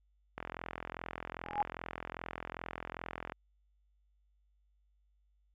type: click train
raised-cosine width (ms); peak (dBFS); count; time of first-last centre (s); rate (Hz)
0.5; -24; 126; 0.38-3.321; 42.5
type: tone with exponential growth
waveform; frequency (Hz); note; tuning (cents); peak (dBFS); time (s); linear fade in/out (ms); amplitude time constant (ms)
sine; 828; G#5; -5; -24; 1.44-1.62; 1; 39
effects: added 50 Hz sine -69 dBFS peak until 5.54 s